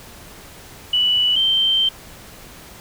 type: tone pair in turn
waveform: sine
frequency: 2960 / 3125 Hz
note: F#7 / G7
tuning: 0 / -6 cents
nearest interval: minor second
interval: 94 cents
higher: second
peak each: -14 dBFS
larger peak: neither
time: 0.93-1.36 / 1.36-1.89 s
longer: second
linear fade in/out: 5 ms
effects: pink hiss -41 dBFS RMS until 2.8 s